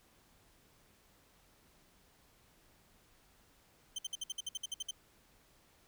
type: tone bursts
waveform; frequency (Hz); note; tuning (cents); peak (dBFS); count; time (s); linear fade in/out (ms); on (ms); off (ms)
25% pulse; 3100; G7; -20; -33; 12; 3.96-4.91; 5; 26; 58
effects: pink hiss -67 dBFS RMS until 5.87 s